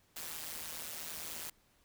white noise with amplitude modulation, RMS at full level -40 dBFS, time 0.16-1.5 s, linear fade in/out 5 ms, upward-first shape sine, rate 159 Hz, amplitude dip 80%, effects pink hiss -70 dBFS RMS until 1.84 s

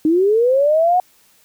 sine linear sweep, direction up, 302 to 740 Hz, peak -11 dBFS, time 0.05-1 s, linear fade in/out 2 ms, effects white hiss -54 dBFS RMS until 1.44 s

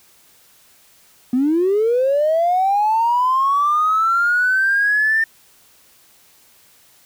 triangle linear sweep, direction up, 241.4 to 1805 Hz, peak -10 dBFS, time 1.33-5.24 s, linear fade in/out 5 ms, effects tanh soft clip ceiling -11 dBFS + white hiss -52 dBFS RMS until 7.05 s

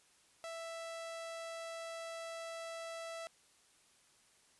sawtooth tone, 661 Hz, E5, 5 cents sharp, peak -39 dBFS, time 0.44-3.27 s, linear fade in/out 0 ms, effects white hiss -68 dBFS RMS until 4.59 s + resampled to 24000 Hz

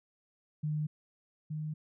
sine tone pair in turn, 151.9 / 153.75 Hz, D#3 / D#3, -41 / -20 cents, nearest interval unison, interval 21 cents, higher second, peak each -30 / -34 dBFS, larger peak first, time 0.63-0.87 / 1.5-1.74 s, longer neither, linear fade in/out 10 ms, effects none

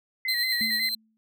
sine tone with vibrato, 1982 Hz, B6, 6 cents sharp, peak -27 dBFS, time 0.25-0.89 s, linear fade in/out 2 ms, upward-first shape square, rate 5.5 Hz, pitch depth 58 cents each way
45% pulse tone with tremolo, 4105 Hz, C8, 34 cents flat, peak -23 dBFS, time 0.28-0.95 s, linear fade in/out 5 ms, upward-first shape sine, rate 9.2 Hz, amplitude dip 45%
sine tone with exponential decay, 220 Hz, A3, in tune, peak -30 dBFS, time 0.61-1.17 s, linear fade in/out 0 ms, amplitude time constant 120 ms
effects none

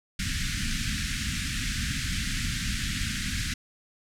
pink band-stop noise, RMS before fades -29 dBFS, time 0.19-3.54 s, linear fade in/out 5 ms, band 260 to 1500 Hz, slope 48 dB/octave, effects low-pass 8000 Hz 12 dB/octave

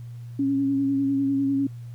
sine tone with vibrato, 275.4 Hz, C#4, 11 cents flat, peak -20 dBFS, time 0.39-1.67 s, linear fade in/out 5 ms, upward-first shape sine, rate 10 Hz, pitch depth 26 cents each way, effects added 119 Hz sine -35 dBFS peak until 1.94 s + pink hiss -60 dBFS RMS until 1.94 s

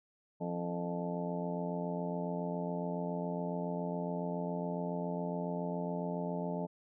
harmonic tone with a mistuned harmonic, 87.2 Hz, F2, 2 cents flat, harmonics 2 / 3 / 4 / 5 / 6 / 7 / 8 / 9 / 10, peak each -37 / -43 / -49 / -42 / -51 / -41 / -49 / -52 / -45 dBFS, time 0.4-6.67 s, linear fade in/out 20 ms, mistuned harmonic 4, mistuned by -72 cents, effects none

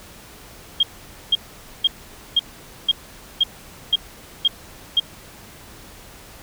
sine tone bursts, 3231 Hz, G#7, 48 cents flat, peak -12 dBFS, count 9, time 0.8-4.999 s, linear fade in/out 5 ms, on 31 ms, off 490 ms, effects pink hiss -43 dBFS RMS until 6.42 s

